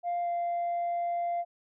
sine tone with pitch glide, 698.5 to 692.9 Hz, F5 to F5, 0 to -14 cents, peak -26 dBFS, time 0.03-1.45 s, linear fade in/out 50 ms, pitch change -14 cents, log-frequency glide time 0.22-0.28 s, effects tanh soft clip ceiling -26 dBFS

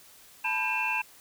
sine tone cluster, 874 / 985 / 1596 / 2430 / 2673 Hz, A5 / B5 / G6 / D#7 / E7, -12 / -5 / +31 / -42 / +23 cents, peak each -33 / -34 / -36 / -34 / -28 dBFS, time 0.44-1.02 s, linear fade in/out 10 ms, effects tanh soft clip ceiling -17 dBFS + white hiss -54 dBFS RMS until 1.2 s

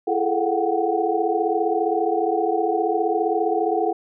sine tone cluster, 337.8 / 420.6 / 440 / 726 / 761 Hz, E4 / G#4 / A4 / F#5 / F#5, +42 / +22 / 0 / -33 / +48 cents, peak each -25 dBFS, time 0.07-3.93 s, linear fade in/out 10 ms, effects none

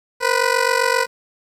15% pulse ring-modulated tone, 493.9 Hz, B4, in tune, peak -6 dBFS, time 0.2-1.07 s, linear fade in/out 50 ms, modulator 23.8 Hz, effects low-pass 10000 Hz 12 dB/octave + 8-bit

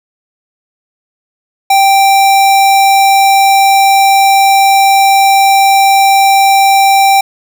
square tone, 784 Hz, G5, in tune, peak -5 dBFS, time 1.7-7.21 s, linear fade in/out 5 ms, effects none

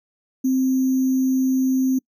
sine tone with sample-and-hold, 261.6 Hz, C4, in tune, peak -16 dBFS, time 0.44-1.99 s, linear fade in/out 10 ms, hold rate 6300 Hz, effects noise-tail reverb RT60 0.1 s tail -26 dB re dry

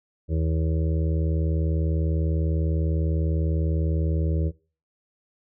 harmonic tone, 80 Hz, D#2, 49 cents sharp, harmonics 1 / 2 / 4 / 5 / 6 / 7, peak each -22 / -28 / -34 / -36 / -38 / -39 dBFS, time 0.28-4.52 s, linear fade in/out 50 ms, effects noise-tail reverb RT60 0.4 s tail -22 dB re dry

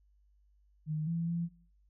sine tone with pitch steps, 154.3 / 167.4 / 169.8 Hz, D#3 / E3 / F3, -14 / +27 / -48 cents, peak -31 dBFS, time 0.86-1.49 s, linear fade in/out 50 ms, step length 210 ms, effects noise-tail reverb RT60 0.5 s tail -19 dB re dry + added 50 Hz sine -64 dBFS peak until 1.89 s

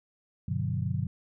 sine chord, G major seventh, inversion none, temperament equal with one note detuned, 98 / 123.47 / 146.83 / 181.29 Hz, G2 / B2 / D3 / F#3, 0 / 0 / 0 / -35 cents, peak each -32 / -32 / -33 / -35 dBFS, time 0.48-1.07 s, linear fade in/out 5 ms, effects none

